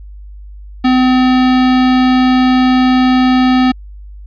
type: tone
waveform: square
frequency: 255.3 Hz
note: C4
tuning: 42 cents flat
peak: -8 dBFS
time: 0.84-3.72 s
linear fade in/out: 10 ms
effects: added 50 Hz sine -29 dBFS peak until 4.26 s + resampled to 11025 Hz